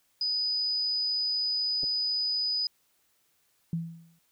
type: tone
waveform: sine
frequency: 4978 Hz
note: D#8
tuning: in tune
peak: -26 dBFS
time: 0.21-2.67 s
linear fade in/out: 2 ms
type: clicks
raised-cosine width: 2 ms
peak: -30 dBFS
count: 2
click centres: 1.833 / 1.84 s
type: tone with exponential decay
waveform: sine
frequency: 166.1 Hz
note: E3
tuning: 13 cents sharp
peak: -25 dBFS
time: 3.73-4.19 s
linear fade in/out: 2 ms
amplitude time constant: 100 ms
effects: white hiss -70 dBFS RMS until 4.31 s